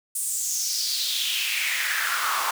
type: noise with high-pass filter sweep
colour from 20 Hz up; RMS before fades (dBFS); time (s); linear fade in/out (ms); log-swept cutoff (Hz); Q
pink; -26; 0.15-2.51; 5; 9200 to 990; 4.1
effects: none